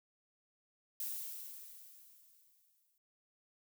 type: noise with exponential decay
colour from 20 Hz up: violet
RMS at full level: -39 dBFS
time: 1-2.98 s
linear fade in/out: 2 ms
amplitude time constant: 430 ms
effects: none